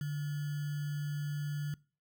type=tone with sample-and-hold; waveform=sine; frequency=146.83 Hz; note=D3; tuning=in tune; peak=-33 dBFS; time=0.01-1.74 s; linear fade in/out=2 ms; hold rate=1575 Hz; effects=noise-tail reverb RT60 0.4 s tail -23 dB re dry